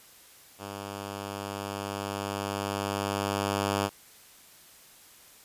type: tone with level ramp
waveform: 5% pulse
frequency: 100 Hz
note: G2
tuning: 35 cents sharp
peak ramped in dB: -26 to -14 dBFS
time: 0.58-3.9 s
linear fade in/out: 50 ms
effects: white hiss -54 dBFS RMS until 5.44 s + resampled to 32000 Hz